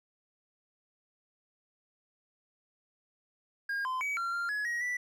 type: tone with pitch steps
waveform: triangle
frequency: 1620 / 1029 / 2273 / 1374 / 1391 / 1688 / 1894 / 1968 Hz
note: G#6 / C6 / C#7 / F6 / F6 / G#6 / A#6 / B6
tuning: -43 / -29 / +43 / -29 / -7 / +28 / +27 / -7 cents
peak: -29 dBFS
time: 3.69-4.97 s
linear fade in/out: 5 ms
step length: 160 ms
effects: none